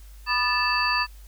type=tone cluster; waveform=sine; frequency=986 / 1215 / 1745 / 2645 / 4602 Hz; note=B5 / D#6 / A6 / E7 / D8; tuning=-3 / -42 / -15 / +5 / -36 cents; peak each=-27 dBFS; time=0.26-1.07 s; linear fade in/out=50 ms; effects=added 50 Hz sine -42 dBFS peak until 1.27 s + white hiss -56 dBFS RMS until 1.27 s